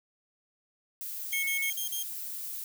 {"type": "noise", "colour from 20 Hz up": "violet", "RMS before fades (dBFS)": -38, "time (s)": [1.01, 2.64], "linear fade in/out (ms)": 0}
{"type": "tone bursts", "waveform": "10% pulse", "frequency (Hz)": 3207, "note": "G7", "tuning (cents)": 39, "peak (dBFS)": -24, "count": 5, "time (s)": [1.32, 2.03], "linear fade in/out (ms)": 5, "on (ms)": 110, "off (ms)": 40}
{"type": "tone", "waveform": "sine", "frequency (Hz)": 2195, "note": "C#7", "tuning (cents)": -18, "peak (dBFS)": -29, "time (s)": [1.33, 1.7], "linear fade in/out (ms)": 2}
{"effects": []}